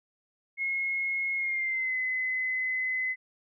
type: tone with pitch glide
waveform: sine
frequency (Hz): 2164 to 2031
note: C#7 to B6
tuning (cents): -42 to +48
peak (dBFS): -27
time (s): 0.57-3.16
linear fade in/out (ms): 50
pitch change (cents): -110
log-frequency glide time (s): 1.36-1.96
effects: none